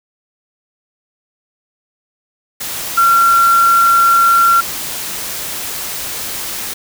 sine tone in noise, 1369 Hz, F6, 35 cents flat, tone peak -7 dBFS, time 2.97-4.61 s, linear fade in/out 10 ms, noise white, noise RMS -23 dBFS, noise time 2.6-6.74 s, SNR +13 dB, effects none

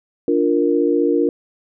sine chord, Bb major, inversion first, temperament equal, 293.7 / 349.2 / 466.2 Hz, D4 / F4 / Bb4, 0 / 0 / 0 cents, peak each -18 dBFS, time 0.28-1.29 s, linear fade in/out 2 ms, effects none

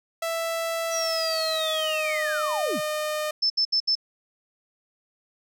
sawtooth tone with pitch glide, 661 to 609.7 Hz, E5 to D#5, +5 to -35 cents, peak -22 dBFS, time 0.22-3.31 s, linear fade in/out 5 ms, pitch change -140 cents, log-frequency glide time 0.91-2.32 s
sine linear sweep, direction down, 5920 to 101.9 Hz, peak -27 dBFS, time 0.9-2.81 s, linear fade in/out 50 ms
sine tone bursts, 5274 Hz, E8, in tune, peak -19 dBFS, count 4, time 3.42-3.954 s, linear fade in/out 10 ms, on 81 ms, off 70 ms
effects none

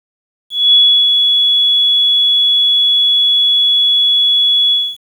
sine tone with ADSR envelope, 3385 Hz, G#7, 32 cents sharp, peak -4 dBFS, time 0.5-4.97 s, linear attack 230 ms, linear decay 340 ms, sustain -4 dB, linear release 250 ms, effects 7-bit

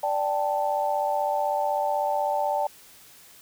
sine chord, D suspended fourth, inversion none, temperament equal, 587.3 / 784 / 880 Hz, D5 / G5 / A5, 0 / 0 / 0 cents, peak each -27 / -27 / -27 dBFS, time 0.03-2.67 s, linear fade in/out 5 ms, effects white hiss -51 dBFS RMS until 3.41 s

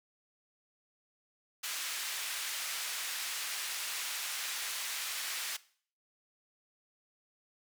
pink band-pass noise, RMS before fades -38 dBFS, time 1.63-5.57 s, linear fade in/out 10 ms, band 1800 to 15000 Hz, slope 12 dB/octave, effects noise-tail reverb RT60 0.5 s tail -19 dB re dry

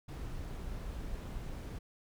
brown noise, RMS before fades -41 dBFS, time 0.08-1.79 s, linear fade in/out 10 ms, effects none

